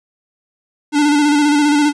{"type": "tone with vibrato", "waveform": "square", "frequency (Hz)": 293.7, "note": "D4", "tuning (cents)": 0, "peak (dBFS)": -11, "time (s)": [0.92, 1.93], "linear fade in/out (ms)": 50, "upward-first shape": "square", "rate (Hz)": 15, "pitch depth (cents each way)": 32, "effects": ["resampled to 22050 Hz"]}